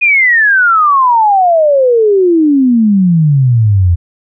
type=exponential sweep; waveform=sine; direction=down; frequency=2489 to 83.3 Hz; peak=-5 dBFS; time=0.01-3.96 s; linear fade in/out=20 ms; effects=none